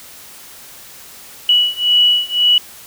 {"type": "beating tone pair", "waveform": "sine", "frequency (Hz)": [2938, 2939.9], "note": ["F#7", "F#7"], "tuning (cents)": [-13, -12], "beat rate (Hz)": 1.9, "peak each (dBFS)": [-14, -13], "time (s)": [1.49, 2.58], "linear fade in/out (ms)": 2, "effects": ["white hiss -38 dBFS RMS until 2.86 s"]}